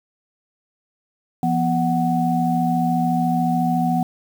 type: tone cluster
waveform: sine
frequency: 170.7 / 244.7 / 743 Hz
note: F3 / B3 / F#5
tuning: -39 / -16 / +7 cents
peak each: -21 dBFS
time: 1.43-4.03 s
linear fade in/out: 2 ms
effects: 7-bit